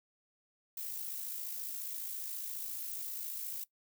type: noise with amplitude modulation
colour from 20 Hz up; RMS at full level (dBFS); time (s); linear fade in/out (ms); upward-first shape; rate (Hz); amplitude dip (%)
violet; -39; 0.77-3.64; 5; sine; 54.6; 40
effects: noise-tail reverb RT60 0.1 s tail -19 dB re dry